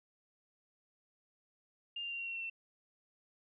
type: tone with pitch steps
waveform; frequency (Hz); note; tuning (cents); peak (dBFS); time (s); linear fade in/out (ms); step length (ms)
sine; 2807 / 2788 / 2768 / 2749 / 2730 / 2711 / 2693; F7 / F7 / F7 / F7 / F7 / E7 / E7; +8 / -4 / -16 / -28 / -40 / +48 / +36; -38; 1.96-2.499; 5; 77
effects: none